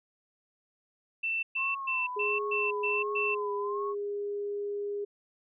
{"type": "tone bursts", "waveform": "sine", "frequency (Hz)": 2675, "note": "E7", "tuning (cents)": 25, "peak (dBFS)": -28, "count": 7, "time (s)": [1.23, 3.35], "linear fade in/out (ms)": 10, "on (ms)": 200, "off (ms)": 120}
{"type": "tone with vibrato", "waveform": "sine", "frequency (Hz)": 1046.5, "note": "C6", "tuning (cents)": 0, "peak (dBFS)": -34, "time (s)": [1.56, 3.95], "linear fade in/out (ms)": 50, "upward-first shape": "sine", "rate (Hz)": 1.4, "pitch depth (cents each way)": 87}
{"type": "tone with pitch glide", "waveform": "sine", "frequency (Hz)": [415.3, 408.2], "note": ["G#4", "G#4"], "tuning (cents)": [0, -30], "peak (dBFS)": -31, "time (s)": [2.16, 5.05], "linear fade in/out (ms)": 10, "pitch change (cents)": -30, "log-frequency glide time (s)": [3.44, 3.51]}
{"effects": []}